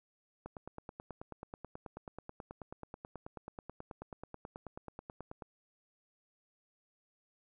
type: click train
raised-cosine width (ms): 1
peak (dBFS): -30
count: 47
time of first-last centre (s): 0.46-5.422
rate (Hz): 9.27
effects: none